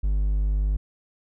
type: tone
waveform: triangle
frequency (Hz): 50.3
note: G1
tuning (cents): +45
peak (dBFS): -18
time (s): 0.03-0.77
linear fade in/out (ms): 10
effects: none